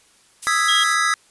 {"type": "noise", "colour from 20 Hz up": "violet", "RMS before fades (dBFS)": -26, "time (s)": [0.42, 0.95], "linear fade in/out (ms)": 10}
{"type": "chord", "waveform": "square", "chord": "E major seventh", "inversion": "third", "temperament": "equal", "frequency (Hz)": [1244.5, 1318.5, 1661.2, 1975.5], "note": ["D#6", "E6", "G#6", "B6"], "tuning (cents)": [0, 0, 0, 0], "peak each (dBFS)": -23, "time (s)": [0.47, 1.14], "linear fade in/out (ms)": 0}
{"type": "tone", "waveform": "sine", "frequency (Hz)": 3248, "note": "G#7", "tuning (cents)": -39, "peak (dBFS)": -17, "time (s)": [0.68, 0.84], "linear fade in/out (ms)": 10}
{"effects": ["white hiss -55 dBFS RMS until 1.3 s", "resampled to 24000 Hz"]}